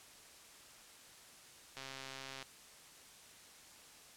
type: click train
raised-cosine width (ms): 0.2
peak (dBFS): -29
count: 89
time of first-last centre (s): 1.77-2.427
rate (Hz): 134
effects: white hiss -58 dBFS RMS until 4.16 s + low-pass 10000 Hz 12 dB/octave